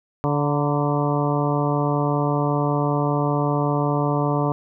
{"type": "harmonic tone with a mistuned harmonic", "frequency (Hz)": 145.2, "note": "D3", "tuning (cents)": -19, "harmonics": [1, 2, 3, 4, 5, 6, 7, 8], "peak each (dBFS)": [-22, -25, -27, -28, -29, -30, -30, -31], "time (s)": [0.24, 4.52], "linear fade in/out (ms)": 0, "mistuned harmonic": 6, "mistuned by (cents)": 70, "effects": []}